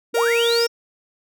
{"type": "linear sweep", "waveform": "sine", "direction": "up", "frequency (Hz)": [210.6, 5590], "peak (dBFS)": -21, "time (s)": [0.13, 0.68], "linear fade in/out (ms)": 50}
{"type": "tone", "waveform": "45% pulse", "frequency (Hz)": 467, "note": "A#4", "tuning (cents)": 3, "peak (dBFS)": -17, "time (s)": [0.14, 0.67], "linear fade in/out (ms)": 10}
{"effects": []}